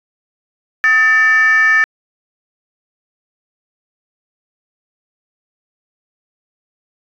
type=tone with frequency modulation; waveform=sine; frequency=1779 Hz; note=A6; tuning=19 cents sharp; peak=-7 dBFS; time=0.84-1.84 s; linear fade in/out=0 ms; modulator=510 Hz; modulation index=0.57; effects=tanh soft clip ceiling -4 dBFS